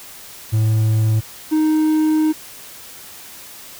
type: tone pair in turn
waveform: triangle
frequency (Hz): 109.6 / 311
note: A2 / D#4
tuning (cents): -6 / -1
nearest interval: octave + tritone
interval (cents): 1805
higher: second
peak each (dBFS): -11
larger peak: neither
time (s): 0.52-1.21 / 1.51-2.33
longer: second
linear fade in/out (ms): 20
effects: white hiss -38 dBFS RMS until 3.79 s